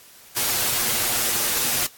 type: noise with comb filter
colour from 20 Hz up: white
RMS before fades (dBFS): -22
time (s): 0.36-1.87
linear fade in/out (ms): 10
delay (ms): 8.4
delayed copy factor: +0.6
effects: white hiss -48 dBFS RMS until 1.97 s + AAC 64 kbps